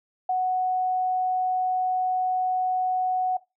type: tone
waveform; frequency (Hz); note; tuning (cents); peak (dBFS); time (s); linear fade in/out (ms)
sine; 740; F#5; 0; -21; 0.29-3.37; 5
effects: noise-tail reverb RT60 0.2 s tail -18 dB re dry